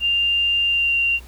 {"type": "tone with pitch glide", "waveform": "sine", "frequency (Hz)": [2794, 2768], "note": ["F7", "F7"], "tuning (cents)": [0, -16], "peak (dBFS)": -16, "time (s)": [0, 1.2], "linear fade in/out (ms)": 50, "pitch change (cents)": -16, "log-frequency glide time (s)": [0.65, 0.95], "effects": ["added 60 Hz sine -39 dBFS peak until 1.27 s", "pink hiss -48 dBFS RMS until 1.27 s"]}